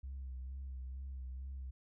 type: tone with vibrato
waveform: sine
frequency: 65.6 Hz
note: C2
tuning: 5 cents sharp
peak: -40 dBFS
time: 0.03-1.71 s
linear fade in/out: 10 ms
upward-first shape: sine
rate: 2.2 Hz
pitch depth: 46 cents each way
effects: tanh soft clip ceiling -39 dBFS